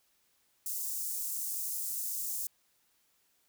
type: high-pass noise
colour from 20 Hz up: white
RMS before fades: -36 dBFS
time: 0.66-2.47 s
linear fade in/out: 2 ms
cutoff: 6500 Hz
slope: 24 dB/octave
effects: white hiss -72 dBFS RMS until 3.48 s